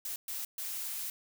blue noise bursts at uneven times, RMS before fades -38 dBFS, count 3, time 0.05-0.16 / 0.28-0.45 / 0.58-1.1 s, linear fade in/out 2 ms, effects none

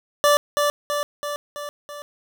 25% pulse tone with echo, 584 Hz, D5, 10 cents flat, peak -10 dBFS, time 0.24-0.37 s, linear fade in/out 0 ms, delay 330 ms, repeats 5, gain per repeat -4 dB, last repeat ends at 2.02 s, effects none

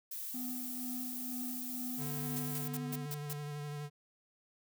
violet noise, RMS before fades -42 dBFS, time 0.11-2.68 s, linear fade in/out 5 ms
triangle tone with tremolo, 248.7 Hz, B3, 12 cents sharp, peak -37 dBFS, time 0.34-3.06 s, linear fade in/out 5 ms, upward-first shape sine, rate 2.1 Hz, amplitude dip 45%
square tone with vibrato, 146.83 Hz, D3, in tune, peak -40 dBFS, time 1.97-3.9 s, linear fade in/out 50 ms, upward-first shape sine, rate 12 Hz, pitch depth 22 cents each way
blue noise bursts, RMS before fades -41 dBFS, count 6, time 2.36-3.332 s, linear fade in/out 5 ms, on 37 ms, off 150 ms
effects none

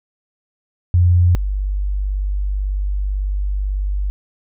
sine tone pair in turn, 88.2 / 49.05 Hz, F2 / G1, +18 / +2 cents, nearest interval minor seventh, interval 1016 cents, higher first, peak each -9 / -17 dBFS, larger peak first, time 0.94-1.35 / 1.35-4.1 s, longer second, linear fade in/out 0 ms, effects none

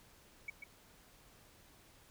sine tone with echo, 2262 Hz, C#7, 34 cents sharp, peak -37 dBFS, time 0.48-0.5 s, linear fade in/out 5 ms, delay 140 ms, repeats 1, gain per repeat -7 dB, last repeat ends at 0.64 s, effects tanh soft clip ceiling -35 dBFS + pink hiss -63 dBFS RMS until 2.1 s

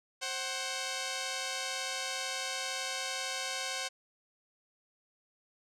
5% pulse tone pair together, 530.3 / 750 Hz, C5 / F#5, +23 / +23 cents, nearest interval tritone, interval 600 cents, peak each -25 / -25 dBFS, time 0.21-3.89 s, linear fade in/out 20 ms, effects low-pass 9000 Hz 12 dB/octave

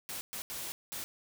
white noise bursts at uneven times, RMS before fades -40 dBFS, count 4, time 0.09-0.21 / 0.33-0.42 / 0.5-0.72 / 0.92-1.04 s, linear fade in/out 0 ms, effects none

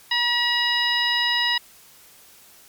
harmonic tone with a mistuned harmonic, 960 Hz, B5, 49 cents flat, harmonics 1 / 2 / 3 / 4 / 5, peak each -28 / -23 / -25 / -24 / -28 dBFS, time 0.11-1.58 s, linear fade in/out 5 ms, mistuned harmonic 5, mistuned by +71 cents, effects white hiss -50 dBFS RMS until 2.68 s + MP3 96 kbps

